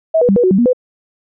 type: tone with pitch steps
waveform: sine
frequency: 645 / 488.7 / 196.7 / 484.5 / 370.6 / 192.1 / 239.4 / 504 Hz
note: E5 / B4 / G3 / B4 / F#4 / G3 / A#3 / B4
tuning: -38 / -18 / +6 / -33 / +3 / -35 / +46 / +35 cents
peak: -8 dBFS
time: 0.14-0.732 s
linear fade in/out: 10 ms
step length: 74 ms
effects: none